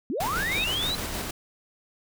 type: linear sweep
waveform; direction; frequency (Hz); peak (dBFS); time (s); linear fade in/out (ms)
sine; up; 207.7 to 4059; -26; 0.1-0.95; 0
type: tone with exponential growth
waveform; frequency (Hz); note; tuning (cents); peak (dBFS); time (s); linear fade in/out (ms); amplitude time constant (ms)
sine; 3729; A#7; 0; -25; 0.18-0.64; 0; 99
type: noise with tremolo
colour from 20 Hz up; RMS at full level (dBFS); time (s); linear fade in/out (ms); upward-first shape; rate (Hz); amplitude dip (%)
pink; -31; 0.2-1.31; 5; square; 6.4; 25
effects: none